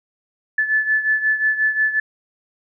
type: beating tone pair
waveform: sine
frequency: 1736 / 1741.6 Hz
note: A6 / A6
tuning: -24 / -18 cents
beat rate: 5.6 Hz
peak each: -17 / -22 dBFS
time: 0.58-2 s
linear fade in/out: 5 ms
effects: none